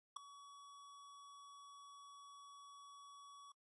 square tone with ADSR envelope, 1131 Hz, C#6, 34 cents sharp, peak -40 dBFS, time 0.16-3.52 s, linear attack 8 ms, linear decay 3 ms, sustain -17 dB, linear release 4 ms, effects noise-tail reverb RT60 0.1 s tail -20 dB re dry + resampled to 24000 Hz

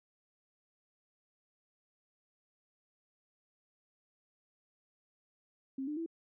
sine tone with pitch steps, 267.7 / 299.3 / 330.4 Hz, C4 / D4 / E4, +40 / +33 / +4 cents, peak -35 dBFS, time 5.78-6.062 s, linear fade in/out 5 ms, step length 94 ms, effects none

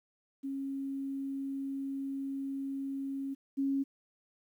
sine tone pair in turn, 273.1 / 274.1 Hz, C#4 / C#4, -26 / -19 cents, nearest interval unison, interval 7 cents, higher second, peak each -34 / -28 dBFS, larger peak second, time 0.43-3.35 / 3.57-3.84 s, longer first, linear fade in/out 20 ms, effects 11-bit

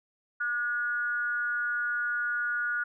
sine tone with frequency modulation, 1446 Hz, F#6, 40 cents flat, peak -27 dBFS, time 0.4-2.84 s, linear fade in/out 10 ms, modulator 251 Hz, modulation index 0.41, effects none

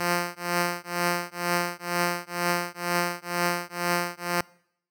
5% pulse tone with tremolo, 174.8 Hz, F3, 2 cents sharp, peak -10 dBFS, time 0-4.41 s, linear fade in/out 2 ms, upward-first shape triangle, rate 2.1 Hz, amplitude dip 100%, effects noise-tail reverb RT60 0.7 s tail -25 dB re dry

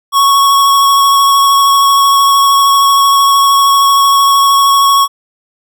square tone with vibrato, 1108.7 Hz, C#6, in tune, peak -6 dBFS, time 0.12-5.08 s, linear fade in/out 50 ms, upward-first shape sine, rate 13 Hz, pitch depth 14 cents each way, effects none

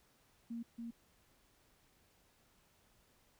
sine tone with echo, 232.6 Hz, A#3, 4 cents flat, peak -40 dBFS, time 0.5-0.63 s, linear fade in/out 10 ms, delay 280 ms, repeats 1, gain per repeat -2 dB, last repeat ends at 0.91 s, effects pink hiss -71 dBFS RMS until 3.39 s

